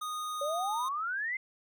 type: tone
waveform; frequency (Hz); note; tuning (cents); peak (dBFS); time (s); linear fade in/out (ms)
square; 1237; D#6; -10; -35; 0.01-0.89; 10
type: exponential sweep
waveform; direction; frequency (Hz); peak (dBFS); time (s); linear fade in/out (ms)
sine; up; 554.4 to 2118; -31; 0.41-1.37; 5
effects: none